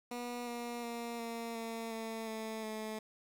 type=tone with pitch steps; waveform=15% pulse; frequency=242.4 / 238.6 / 235 / 231.3 / 227.7 / 224.2 / 220.7 / 217.3 Hz; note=B3 / A#3 / A#3 / A#3 / A#3 / A3 / A3 / A3; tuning=-32 / +41 / +14 / -13 / -40 / +33 / +5 / -21 cents; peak=-33 dBFS; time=0.11-2.99 s; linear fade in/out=5 ms; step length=360 ms; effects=11-bit